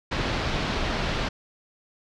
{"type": "low-pass noise", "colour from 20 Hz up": "pink", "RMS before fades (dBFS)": -27, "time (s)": [0.11, 1.29], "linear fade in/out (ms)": 10, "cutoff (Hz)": 4600, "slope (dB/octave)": 24, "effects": []}